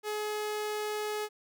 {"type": "tone", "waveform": "sawtooth", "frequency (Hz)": 423, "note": "G#4", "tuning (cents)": 32, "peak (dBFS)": -28, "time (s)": [0.03, 1.29], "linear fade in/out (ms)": 50, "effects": []}